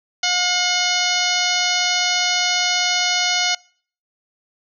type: harmonic tone with a mistuned harmonic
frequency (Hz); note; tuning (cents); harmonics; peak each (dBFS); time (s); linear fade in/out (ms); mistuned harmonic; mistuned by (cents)
719; F#5; -50; 1 / 2 / 3 / 4 / 5 / 6 / 7 / 8 / 9; -26 / -26 / -24 / -24 / -27 / -24 / -26 / -26 / -28; 0.23-3.55; 5; 4; +53
effects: noise-tail reverb RT60 0.5 s tail -26 dB re dry